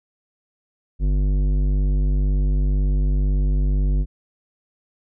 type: tone with tanh clipping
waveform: triangle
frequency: 49 Hz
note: G1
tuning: in tune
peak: -18 dBFS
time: 0.99-4.06 s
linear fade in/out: 50 ms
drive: 17 dB
effects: none